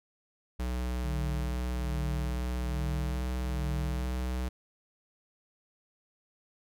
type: tone with pitch glide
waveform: square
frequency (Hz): 61.74 to 62.82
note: B1 to B1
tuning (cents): 0 to +30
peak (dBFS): -31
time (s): 0.59-4.49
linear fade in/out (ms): 10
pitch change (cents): +30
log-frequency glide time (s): 2.68-2.81
type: tone with tremolo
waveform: sine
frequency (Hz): 147.3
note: D3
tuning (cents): +6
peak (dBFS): -33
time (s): 1.04-4.24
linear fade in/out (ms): 2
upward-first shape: sine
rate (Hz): 1.2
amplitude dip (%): 90
effects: none